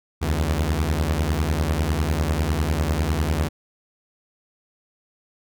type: beating tone pair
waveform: sawtooth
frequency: 71.7 / 81.7 Hz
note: D2 / E2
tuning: -41 / -15 cents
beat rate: 10 Hz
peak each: -19 dBFS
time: 0.21-3.49 s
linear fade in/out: 20 ms
effects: none